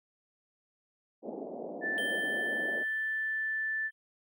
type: band-pass noise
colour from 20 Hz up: white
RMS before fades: -40 dBFS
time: 1.22-2.85 s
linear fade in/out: 50 ms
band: 200 to 700 Hz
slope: 48 dB/octave
type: tone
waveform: sine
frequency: 1760 Hz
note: A6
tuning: in tune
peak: -30 dBFS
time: 1.81-3.91 s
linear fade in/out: 50 ms
type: tone with exponential decay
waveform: square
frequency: 3137 Hz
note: G7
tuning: 1 cent sharp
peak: -38 dBFS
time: 1.98-3.92 s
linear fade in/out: 0 ms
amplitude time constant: 420 ms
effects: none